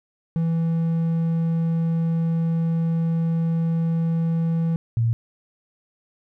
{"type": "tone pair in turn", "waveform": ["triangle", "sine"], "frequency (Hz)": [165, 115.39], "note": ["E3", "A#2"], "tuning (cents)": [2, -17], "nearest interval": "tritone", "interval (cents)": 619, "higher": "first", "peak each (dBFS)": -17, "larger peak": "neither", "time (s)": [[0.36, 4.76], [4.97, 5.13]], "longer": "first", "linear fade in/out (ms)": 0, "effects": []}